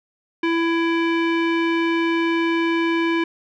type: tone with low-pass filter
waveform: square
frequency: 332.8 Hz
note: E4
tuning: 17 cents sharp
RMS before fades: -20 dBFS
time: 0.43-3.24 s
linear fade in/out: 5 ms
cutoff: 2500 Hz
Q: 2.3
effects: none